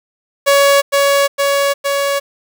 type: tone with echo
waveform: sawtooth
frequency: 561 Hz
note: C#5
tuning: 21 cents sharp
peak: -4 dBFS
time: 0.46-0.82 s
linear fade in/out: 20 ms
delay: 460 ms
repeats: 3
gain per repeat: -2 dB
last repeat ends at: 2.2 s
effects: 7-bit